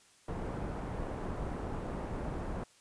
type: low-pass noise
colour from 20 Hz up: pink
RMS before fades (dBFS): -38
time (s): 0.28-2.64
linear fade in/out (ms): 5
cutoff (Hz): 960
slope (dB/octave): 12
effects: white hiss -63 dBFS RMS until 2.8 s + resampled to 22050 Hz